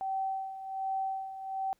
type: tone with tremolo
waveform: sine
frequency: 770 Hz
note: G5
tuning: 31 cents flat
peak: -29 dBFS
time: 0.01-1.73 s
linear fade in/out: 0 ms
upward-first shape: sine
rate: 1.3 Hz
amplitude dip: 70%
effects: pink hiss -73 dBFS RMS until 1.79 s